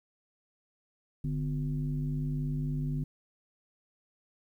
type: tone with frequency modulation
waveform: sine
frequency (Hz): 146.83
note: D3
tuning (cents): 0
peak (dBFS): -29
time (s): 1.24-3.04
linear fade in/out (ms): 5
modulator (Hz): 105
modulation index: 0.81
effects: 11-bit